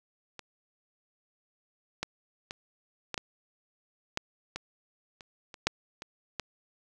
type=clicks; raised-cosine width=0.2 ms; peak=-24 / -14 / -20 / -16 / -15 / -12 / -18 / -29 / -27 / -7 / -23 / -15 dBFS; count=12; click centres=0.393 / 2.03 / 2.509 / 3.143 / 3.178 / 4.174 / 4.56 / 5.208 / 5.542 / 5.67 / 6.021 / 6.397 s; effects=none